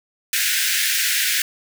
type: high-pass noise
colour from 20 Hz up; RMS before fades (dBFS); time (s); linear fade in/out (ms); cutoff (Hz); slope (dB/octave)
pink; -20; 0.33-1.42; 2; 1500; 96
effects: none